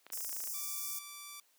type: clicks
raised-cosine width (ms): 0.3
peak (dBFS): -34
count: 12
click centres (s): 0.066 / 0.102 / 0.134 / 0.175 / 0.207 / 0.247 / 0.294 / 0.328 / 0.366 / 0.404 / 0.439 / 0.474
type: high-pass noise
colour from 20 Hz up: white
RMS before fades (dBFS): -40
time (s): 0.12-0.99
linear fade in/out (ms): 5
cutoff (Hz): 5100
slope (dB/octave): 96
type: tone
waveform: 5% pulse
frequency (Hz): 1165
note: D6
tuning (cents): -14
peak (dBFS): -34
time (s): 0.54-1.4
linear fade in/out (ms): 2
effects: white hiss -70 dBFS RMS until 1.58 s + high-pass 300 Hz 12 dB/octave